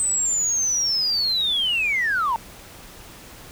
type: linear sweep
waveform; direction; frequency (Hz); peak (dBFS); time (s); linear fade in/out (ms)
sine; down; 8190 to 880; -18; 0-2.36; 0
effects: tanh soft clip ceiling -15 dBFS + pink hiss -43 dBFS RMS until 3.51 s